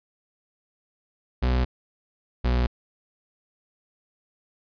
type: tone pair in turn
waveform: 40% pulse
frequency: 62.6 / 61.13 Hz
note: B1 / B1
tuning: +24 / -17 cents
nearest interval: unison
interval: 41 cents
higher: first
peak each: -19 dBFS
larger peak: neither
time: 1.42-1.65 / 2.44-2.67 s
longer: neither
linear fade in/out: 10 ms
effects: resampled to 11025 Hz